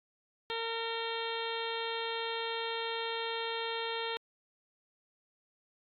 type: harmonic tone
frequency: 457.2 Hz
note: A#4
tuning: 34 cents flat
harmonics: 1 / 2 / 3 / 4 / 5 / 6 / 7 / 8 / 9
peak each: -38 / -40 / -44 / -44 / -46 / -46 / -42 / -43 / -48 dBFS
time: 0.5-4.17 s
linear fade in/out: 0 ms
effects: AAC 64 kbps